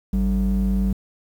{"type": "ring-modulated tone", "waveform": "triangle", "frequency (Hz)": 122.1, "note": "B2", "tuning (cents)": -19, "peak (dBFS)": -12, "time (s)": [0.13, 0.93], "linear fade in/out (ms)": 5, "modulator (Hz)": 70.1, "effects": ["tanh soft clip ceiling -8 dBFS", "8-bit"]}